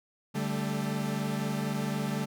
40% pulse chord, D suspended fourth, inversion none, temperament equal with one note detuned, 144.81 / 196 / 220 Hz, D3 / G3 / A3, -24 / 0 / 0 cents, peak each -33 dBFS, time 0.34-2.26 s, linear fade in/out 20 ms, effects none

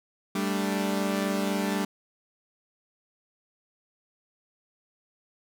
sawtooth chord, G suspended second, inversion none, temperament equal, 196 / 220 / 293.7 Hz, G3 / A3 / D4, 0 / 0 / 0 cents, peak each -24 / -28 / -28 dBFS, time 0.35-1.85 s, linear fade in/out 5 ms, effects none

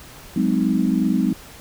sine chord, Ab dominant seventh, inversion third, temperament equal with one note detuned, 185 / 207.7 / 256.1 / 311.1 Hz, Gb3 / Ab3 / C4 / Eb4, 0 / 0 / -37 / 0 cents, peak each -22 / -21 / -21 / -24 dBFS, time 0.36-1.33 s, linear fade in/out 5 ms, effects pink hiss -42 dBFS RMS until 1.6 s

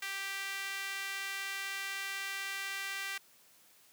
sawtooth tone with high-pass filter, 392 Hz, G4, in tune, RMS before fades -39 dBFS, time 0.02-3.18 s, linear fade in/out 5 ms, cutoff 1900 Hz, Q 2, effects white hiss -63 dBFS RMS until 3.92 s + high-pass 100 Hz 12 dB/octave

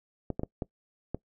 clicks, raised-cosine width 2 ms, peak -18 dBFS, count 5, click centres 0.303 / 0.395 / 0.434 / 0.622 / 1.146 s, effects noise-tail reverb RT60 0.1 s tail -22 dB re dry

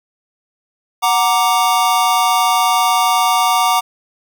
square chord, Gb augmented, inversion none, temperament equal, 740 / 932.3 / 1174.7 Hz, Gb5 / Bb5 / D6, 0 / 0 / 0 cents, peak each -17 dBFS, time 1.02-3.81 s, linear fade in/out 20 ms, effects none

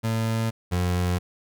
30% pulse tone pair in turn, 112.7 / 89.45 Hz, A2 / F2, +42 / +42 cents, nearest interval major third, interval 400 cents, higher first, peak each -20 / -19 dBFS, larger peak second, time 0.03-0.51 / 0.71-1.19 s, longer neither, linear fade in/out 20 ms, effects none

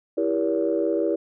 sine chord, E diminished seventh, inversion none, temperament just, 329.6 / 395.6 / 474.7 / 569.6 Hz, E4 / G4 / Bb4 / Db5, 0 / +16 / +31 / +47 cents, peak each -24 / -26 / -26 / -26 dBFS, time 0.17-1.16 s, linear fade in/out 10 ms, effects tanh soft clip ceiling -11 dBFS

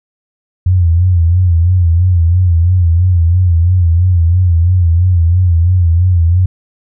sine tone with vibrato, 87.31 Hz, F2, in tune, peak -6 dBFS, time 0.66-6.46 s, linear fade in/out 5 ms, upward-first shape sine, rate 3 Hz, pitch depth 99 cents each way, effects none

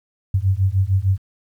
sine beating tone pair, 92.7 / 99.3 Hz, F#2 / G2, +4 / +23 cents, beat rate 6.6 Hz, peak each -18 dBFS, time 0.34-1.18 s, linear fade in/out 5 ms, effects 9-bit

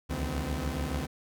sawtooth tone cluster, 67.3 / 74.2 / 159.5 / 256.5 Hz, C2 / D2 / D#3 / C4, +49 / +18 / +43 / -34 cents, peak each -31 / -30 / -36 / -33 dBFS, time 0.09-1.07 s, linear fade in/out 20 ms, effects none

